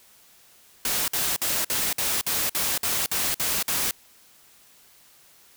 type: noise bursts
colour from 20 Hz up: white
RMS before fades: -25 dBFS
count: 11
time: 0.85-3.91 s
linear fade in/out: 2 ms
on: 230 ms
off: 53 ms
effects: white hiss -55 dBFS RMS until 5.56 s